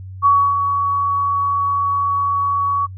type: tone with ADSR envelope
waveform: sine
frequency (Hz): 1126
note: C#6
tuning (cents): +27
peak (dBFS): -8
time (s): 0.22-2.87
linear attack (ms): 38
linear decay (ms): 290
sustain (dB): -7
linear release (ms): 23
effects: noise-tail reverb RT60 0.1 s tail -25 dB re dry + added 94 Hz sine -30 dBFS peak until 2.97 s